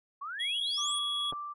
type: exponential sweep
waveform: sine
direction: up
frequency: 1076 to 9890 Hz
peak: -36 dBFS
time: 0.21-0.99 s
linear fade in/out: 10 ms
type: tone with pitch glide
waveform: triangle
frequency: 3319 to 3348 Hz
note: G#7 to G#7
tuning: -2 to +13 cents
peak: -29 dBFS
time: 0.39-1.32 s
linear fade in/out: 20 ms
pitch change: +15 cents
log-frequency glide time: 0.61-0.78 s
type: tone with tremolo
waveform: sine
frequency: 1174.7 Hz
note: D6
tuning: in tune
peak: -35 dBFS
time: 0.77-1.54 s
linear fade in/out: 20 ms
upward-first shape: triangle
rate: 2.1 Hz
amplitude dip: 40%
type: clicks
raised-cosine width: 1 ms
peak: -27 / -32 dBFS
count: 2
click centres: 1.325 / 1.332 s
effects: resampled to 24000 Hz